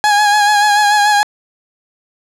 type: tone with vibrato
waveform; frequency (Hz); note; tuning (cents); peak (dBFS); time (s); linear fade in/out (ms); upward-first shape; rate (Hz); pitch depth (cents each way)
30% pulse; 830.6; G#5; 0; -6; 0.04-1.23; 0; sine; 6.9; 36
effects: low-pass 9000 Hz 12 dB/octave